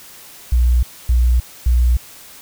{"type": "tone bursts", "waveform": "sine", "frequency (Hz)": 60.6, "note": "B1", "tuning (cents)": -32, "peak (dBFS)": -10, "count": 3, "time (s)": [0.52, 1.97], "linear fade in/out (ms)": 5, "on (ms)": 310, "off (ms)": 260, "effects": ["white hiss -40 dBFS RMS until 2.41 s"]}